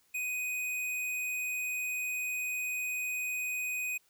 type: tone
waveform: square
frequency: 2496 Hz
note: D#7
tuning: 5 cents sharp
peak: -33 dBFS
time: 0.14-3.98 s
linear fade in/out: 10 ms
effects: white hiss -69 dBFS RMS until 4.09 s